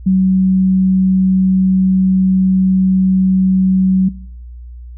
sine tone, 188.1 Hz, F#3, 29 cents sharp, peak -8 dBFS, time 0.06-4.09 s, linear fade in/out 10 ms, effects noise-tail reverb RT60 0.7 s tail -21 dB re dry + added 60 Hz sine -29 dBFS peak until 4.97 s

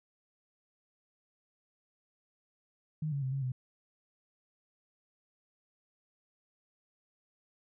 sine tone with pitch steps, 154.5 / 140.5 / 131.1 / 137 / 127.8 Hz, D#3 / C#3 / C3 / C#3 / C3, -12 / +24 / +4 / -20 / -40 cents, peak -31 dBFS, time 3.02-3.52 s, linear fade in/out 5 ms, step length 100 ms, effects none

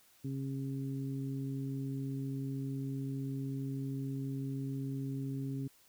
harmonic tone, 135.6 Hz, C#3, 38 cents flat, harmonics 1 / 2 / 3, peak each -37 / -39 / -50 dBFS, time 0.24-5.68 s, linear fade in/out 10 ms, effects white hiss -65 dBFS RMS until 5.88 s

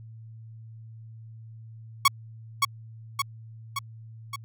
sawtooth tone with echo, 1113 Hz, C#6, 7 cents sharp, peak -11 dBFS, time 2.05-2.08 s, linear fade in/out 5 ms, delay 570 ms, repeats 4, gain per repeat -4 dB, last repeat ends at 4.36 s, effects added 112 Hz sine -42 dBFS peak until 4.44 s

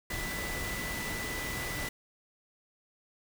sine tone in noise, 1986 Hz, B6, 9 cents sharp, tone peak -38 dBFS, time 0.1-1.89 s, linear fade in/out 5 ms, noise pink, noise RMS -37 dBFS, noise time 0.1-1.89 s, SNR -4 dB, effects none

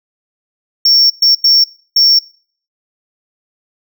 triangle tone bursts at uneven times, 5470 Hz, F8, 37 cents flat, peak -5 dBFS, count 4, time 0.85-1.1 / 1.22-1.35 / 1.44-1.64 / 1.96-2.19 s, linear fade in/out 5 ms, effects noise-tail reverb RT60 0.5 s tail -21 dB re dry

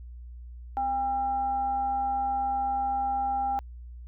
sine tone with frequency modulation, 801 Hz, G5, 37 cents sharp, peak -25 dBFS, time 0.77-3.59 s, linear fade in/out 0 ms, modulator 545 Hz, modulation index 0.23, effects added 60 Hz sine -40 dBFS peak until 4.07 s

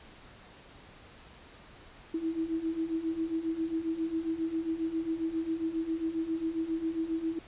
sine beating tone pair, 320.6 / 328 Hz, E4 / E4, -48 / -9 cents, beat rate 7.4 Hz, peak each -35 / -31 dBFS, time 2.14-7.39 s, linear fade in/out 5 ms, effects pink hiss -53 dBFS RMS until 7.47 s + resampled to 8000 Hz

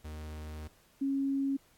45% pulse / sine tone pair in turn, 76.9 / 274 Hz, D#2 / C#4, -20 / -20 cents, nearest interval octave + minor seventh, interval 2200 cents, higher second, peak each -40 / -28 dBFS, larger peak second, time 0.04-0.68 / 1.01-1.57 s, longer first, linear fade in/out 10 ms, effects pink hiss -65 dBFS RMS until 1.77 s + AAC 64 kbps

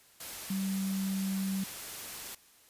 sine tone in noise, 192.9 Hz, G3, 28 cents flat, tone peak -30 dBFS, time 0.5-1.64 s, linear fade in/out 5 ms, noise white, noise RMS -42 dBFS, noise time 0.2-2.35 s, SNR +9 dB, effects white hiss -61 dBFS RMS until 2.69 s + resampled to 32000 Hz

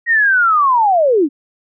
sine linear sweep, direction down, 1900 to 260 Hz, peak -9 dBFS, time 0.06-1.29 s, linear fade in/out 50 ms, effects none

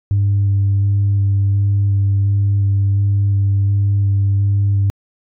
sine tone with vibrato, 99.7 Hz, G2, 30 cents sharp, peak -10 dBFS, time 0.11-4.9 s, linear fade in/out 0 ms, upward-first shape square, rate 1.4 Hz, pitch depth 10 cents each way, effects tanh soft clip ceiling -9 dBFS

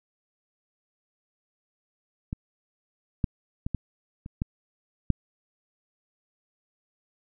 clicks, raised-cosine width 5 ms, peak -18 / -11 / -17 / -15 / -26 / -14 / -8 dBFS, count 7, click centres 2.329 / 3.242 / 3.665 / 3.747 / 4.261 / 4.419 / 5.103 s, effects none

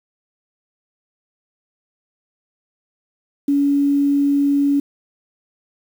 sine tone with quantisation, 283 Hz, C#4, 36 cents sharp, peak -13 dBFS, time 3.48-4.8 s, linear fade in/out 5 ms, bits 7, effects none

